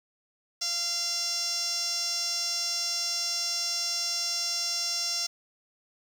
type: tone with band-pass filter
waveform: sawtooth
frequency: 690 Hz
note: F5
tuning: 21 cents flat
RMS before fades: -30 dBFS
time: 0.61-5.27 s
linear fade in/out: 10 ms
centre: 5600 Hz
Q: 6.1
effects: 8-bit